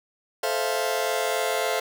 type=chord; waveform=sawtooth; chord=F major seventh; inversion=first; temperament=just; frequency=436.5 / 523.8 / 654.8 / 698.5 Hz; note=A4 / C5 / E5 / F5; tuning=-14 / +2 / -12 / 0 cents; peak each=-25 dBFS; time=0.43-1.8 s; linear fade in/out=5 ms; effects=none